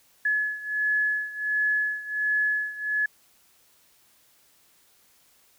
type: beating tone pair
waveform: sine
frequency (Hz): 1704 / 1705.4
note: G#6 / G#6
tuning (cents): +44 / +45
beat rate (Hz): 1.4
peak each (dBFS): -25 / -28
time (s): 0.25-3.06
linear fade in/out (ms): 5
effects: white hiss -61 dBFS RMS until 5.58 s